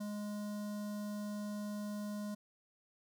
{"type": "tone with notch filter", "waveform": "square", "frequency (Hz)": 207.7, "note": "G#3", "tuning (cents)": 0, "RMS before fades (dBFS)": -41, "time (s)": [0, 2.35], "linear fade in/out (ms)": 10, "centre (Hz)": 2400, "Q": 0.72, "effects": []}